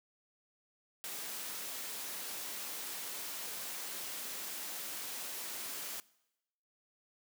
white noise, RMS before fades -42 dBFS, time 1.04-6 s, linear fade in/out 0 ms, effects noise-tail reverb RT60 0.9 s tail -22 dB re dry + high-pass 200 Hz 12 dB/octave

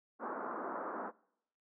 white band-pass noise, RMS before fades -41 dBFS, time 0.19-1.12 s, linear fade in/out 50 ms, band 210 to 1400 Hz, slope 48 dB/octave, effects noise-tail reverb RT60 0.8 s tail -25 dB re dry

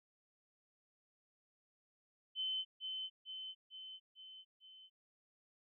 sine tone with echo, 3059 Hz, G7, 43 cents flat, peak -36 dBFS, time 2.35-2.65 s, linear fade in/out 50 ms, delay 450 ms, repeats 5, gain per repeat -4 dB, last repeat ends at 4.9 s, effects none

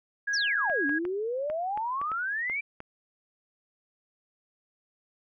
sine tone, 1649 Hz, G#6, 13 cents flat, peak -26 dBFS, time 0.27-0.99 s, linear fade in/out 10 ms
sine exponential two-way sweep, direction down then up, 6220 to 277.2 to 2368 Hz, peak -28 dBFS, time 0.33-2.61 s, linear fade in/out 10 ms, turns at 0.86 s
clicks, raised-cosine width 0.5 ms, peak -25 dBFS, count 9, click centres 0.698 / 0.894 / 1.052 / 1.5 / 1.775 / 2.015 / 2.117 / 2.498 / 2.804 s
effects none

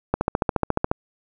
click train, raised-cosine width 1 ms, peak -5 dBFS, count 12, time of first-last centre 0.14-0.915 s, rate 14.2 Hz, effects none

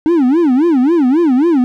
triangle tone with vibrato, 293.7 Hz, D4, in tune, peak -6 dBFS, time 0.06-1.64 s, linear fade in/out 0 ms, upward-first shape sine, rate 3.7 Hz, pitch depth 300 cents each way, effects none

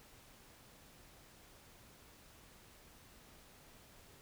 silence, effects pink hiss -61 dBFS RMS until 4.21 s

